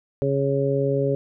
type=harmonic tone; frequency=138.5 Hz; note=C#3; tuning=1 cent flat; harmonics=1 / 2 / 3 / 4; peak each=-24 / -28 / -23 / -25 dBFS; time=0.22-1.15 s; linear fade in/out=0 ms; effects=none